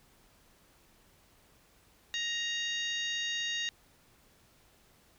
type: harmonic tone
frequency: 936 Hz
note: A#5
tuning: 7 cents sharp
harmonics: 2 / 3 / 4 / 5 / 6 / 7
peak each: -37 / -37 / -36 / -48 / -49 / -43 dBFS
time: 2.14-3.69 s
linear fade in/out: 0 ms
effects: pink hiss -64 dBFS RMS until 5.18 s